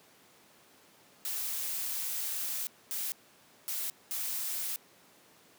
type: noise bursts at uneven times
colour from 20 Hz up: blue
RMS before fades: -35 dBFS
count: 4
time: 1.25-2.67 / 2.91-3.12 / 3.68-3.9 / 4.11-4.76 s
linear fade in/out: 0 ms
effects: pink hiss -60 dBFS RMS until 5.58 s + high-pass 200 Hz 12 dB/octave